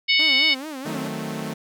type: harmonic tone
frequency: 740 Hz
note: F#5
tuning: in tune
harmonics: 3 / 4 / 5 / 6 / 7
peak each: -19 / -21 / -23 / -25 / -26 dBFS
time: 0.08-0.55 s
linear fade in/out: 20 ms
type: tone with vibrato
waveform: sawtooth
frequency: 286 Hz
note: D4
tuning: 46 cents flat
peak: -27 dBFS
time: 0.19-1.08 s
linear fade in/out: 5 ms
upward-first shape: sine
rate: 4.6 Hz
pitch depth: 180 cents each way
type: chord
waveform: sawtooth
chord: D# diminished seventh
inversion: none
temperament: equal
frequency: 155.56 / 185 / 220 / 261.6 Hz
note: D#3 / F#3 / A3 / C4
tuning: 0 / 0 / 0 / 0 cents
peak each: -29 / -31 / -27 / -32 dBFS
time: 0.85-1.54 s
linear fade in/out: 10 ms
effects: none